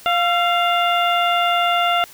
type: harmonic tone with a mistuned harmonic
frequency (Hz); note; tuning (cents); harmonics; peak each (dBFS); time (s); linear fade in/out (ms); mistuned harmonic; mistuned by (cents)
700; F5; +4; 1 / 2 / 3 / 4 / 5; -18 / -20 / -26 / -23 / -28; 0.06-2.04; 0; 2; -47
effects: white hiss -43 dBFS RMS until 2.13 s